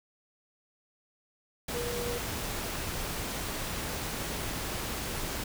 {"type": "tone in noise", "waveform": "sine", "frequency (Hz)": 480, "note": "B4", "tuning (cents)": -49, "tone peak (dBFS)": -34, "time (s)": [1.74, 2.18], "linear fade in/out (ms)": 5, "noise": "pink", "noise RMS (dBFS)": -35, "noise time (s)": [1.68, 5.44], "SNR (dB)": -2, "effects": []}